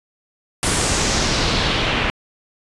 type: noise with low-pass filter sweep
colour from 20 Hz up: pink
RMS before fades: -19 dBFS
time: 0.63-2.1 s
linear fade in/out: 0 ms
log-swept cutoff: 10000 to 2600 Hz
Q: 1.9
effects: resampled to 24000 Hz